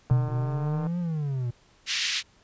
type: click train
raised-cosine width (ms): 1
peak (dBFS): -24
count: 117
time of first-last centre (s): 0.1-0.868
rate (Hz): 151
type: tone with exponential decay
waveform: sine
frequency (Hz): 125.7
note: B2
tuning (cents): +31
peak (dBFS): -15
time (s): 0.11-0.67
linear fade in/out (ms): 0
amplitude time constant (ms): 120
type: exponential two-way sweep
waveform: triangle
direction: up then down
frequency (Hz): 117 to 178.2 to 117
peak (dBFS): -24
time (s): 0.28-1.51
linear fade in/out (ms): 10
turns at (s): 0.99
type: band-pass noise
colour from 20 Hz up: pink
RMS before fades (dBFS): -28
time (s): 1.86-2.23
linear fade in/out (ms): 50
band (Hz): 2100 to 5900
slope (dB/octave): 24
effects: pink hiss -60 dBFS RMS until 2.43 s + resampled to 16000 Hz